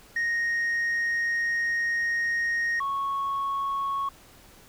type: tone pair in turn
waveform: sine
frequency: 1864.7 / 1104.3 Hz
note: A#6 / C#6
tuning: 0 / -7 cents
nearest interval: major sixth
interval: 907 cents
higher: first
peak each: -21 / -24 dBFS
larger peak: first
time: 0.16-2.8 / 2.8-4.09 s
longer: first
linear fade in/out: 5 ms
effects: tanh soft clip ceiling -23 dBFS + pink hiss -53 dBFS RMS until 4.68 s